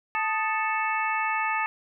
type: harmonic tone with a mistuned harmonic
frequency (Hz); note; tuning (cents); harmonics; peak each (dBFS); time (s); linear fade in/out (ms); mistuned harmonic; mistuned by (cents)
440; A4; 0; 2 / 3 / 4 / 5 / 6; -28 / -30 / -31 / -32 / -33; 0.15-1.66; 0; 3; -99
effects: none